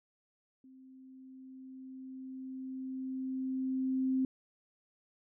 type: tone with level ramp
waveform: sine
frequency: 261.6 Hz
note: C4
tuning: in tune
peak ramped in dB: -54 to -27 dBFS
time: 0.64-4.25 s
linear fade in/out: 2 ms
effects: none